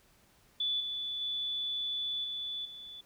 sine tone with level steps, 3466 Hz, A7, 27 cents flat, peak -29 / -34 / -32 / -35 / -44 dBFS, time 0.6-3.01 s, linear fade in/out 5 ms, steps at 0.8 / 1.21 / 2.24 / 2.65 s, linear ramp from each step 5 ms, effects pink hiss -65 dBFS RMS until 3.05 s

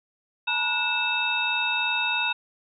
sine tone cluster, 869 / 952 / 1458 / 2636 / 3733 Hz, A5 / A#5 / F#6 / E7 / A#7, -22 / +36 / -26 / -1 / +2 cents, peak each -34 / -32 / -31 / -25 / -29 dBFS, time 0.47-2.33 s, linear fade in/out 10 ms, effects none

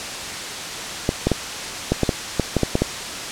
clicks, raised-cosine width 2 ms, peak -3 dBFS, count 11, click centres 1.091 / 1.27 / 1.317 / 1.92 / 2.033 / 2.092 / 2.397 / 2.567 / 2.633 / 2.754 / 2.82 s, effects white hiss -28 dBFS RMS until 3.31 s + low-pass 7000 Hz 12 dB/octave

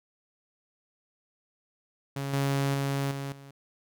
sawtooth tone with level steps, 138.59 Hz, C#3, in tune, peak -27 / -21 / -23 / -29 / -42 dBFS, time 2.16-3.51 s, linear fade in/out 5 ms, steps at 2.33 / 2.74 / 3.11 / 3.32 s, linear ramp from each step 2 ms, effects none

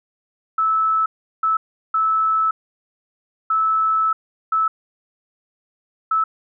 sine tone bursts at uneven times, 1307 Hz, E6, 15 cents flat, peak -15 dBFS, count 6, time 0.58-1.06 / 1.43-1.57 / 1.94-2.51 / 3.5-4.13 / 4.52-4.68 / 6.11-6.24 s, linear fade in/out 5 ms, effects none

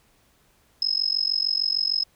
sine tone with amplitude modulation, 5140 Hz, E8, 45 cents flat, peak -17 dBFS, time 0.82-2.04 s, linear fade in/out 2 ms, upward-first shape sine, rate 46.6 Hz, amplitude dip 100%, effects pink hiss -62 dBFS RMS until 2.15 s

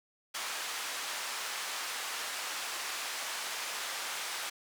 pink band-pass noise, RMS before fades -38 dBFS, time 0.34-4.5 s, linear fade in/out 10 ms, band 1000 to 9800 Hz, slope 12 dB/octave, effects none

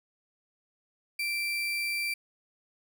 35% pulse tone, 2348 Hz, D7, 1 cent flat, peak -27 dBFS, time 1.19-2.14 s, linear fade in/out 5 ms, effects none

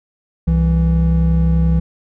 triangle tone pair together, 65.5 / 165.05 Hz, C2 / E3, +2 / +2 cents, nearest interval octave + major third, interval 1600 cents, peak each -12 dBFS, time 0.47-1.8 s, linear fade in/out 10 ms, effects none

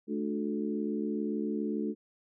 harmonic tone with a mistuned harmonic, 72.4 Hz, D2, 24 cents flat, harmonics 3 / 4 / 5 / 6, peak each -33 / -35 / -37 / -39 dBFS, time 0.07-1.95 s, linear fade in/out 50 ms, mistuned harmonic 4, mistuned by +31 cents, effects none

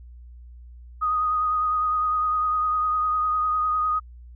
sine tone with vibrato, 1244.5 Hz, D#6, in tune, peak -20 dBFS, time 1.01-4 s, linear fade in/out 20 ms, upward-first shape sine, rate 9.9 Hz, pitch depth 22 cents each way, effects added 60 Hz sine -41 dBFS peak until 4.35 s

